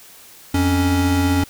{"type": "tone pair together", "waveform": "square", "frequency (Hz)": [87.91, 279.1], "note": ["F2", "C#4"], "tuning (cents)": [12, 12], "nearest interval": "octave + minor sixth", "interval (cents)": 2000, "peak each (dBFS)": [-19, -18], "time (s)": [0.54, 1.44], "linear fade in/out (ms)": 5, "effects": ["white hiss -44 dBFS RMS until 1.49 s"]}